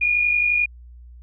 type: tone with amplitude modulation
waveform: sine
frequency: 2437 Hz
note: D#7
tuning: 37 cents flat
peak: -14 dBFS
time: 0.01-0.66 s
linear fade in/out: 10 ms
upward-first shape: sine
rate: 51.5 Hz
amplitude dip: 50%
effects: added 60 Hz sine -40 dBFS peak until 1.22 s